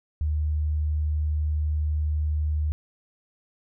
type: tone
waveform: sine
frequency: 76 Hz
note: D#2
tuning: 40 cents flat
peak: -22 dBFS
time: 0.21-2.72 s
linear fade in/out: 0 ms
effects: none